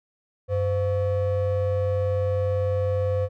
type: ring-modulated tone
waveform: triangle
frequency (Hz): 304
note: D#4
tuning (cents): -40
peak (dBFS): -16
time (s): 0.48-3.29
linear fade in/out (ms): 50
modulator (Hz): 209
effects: none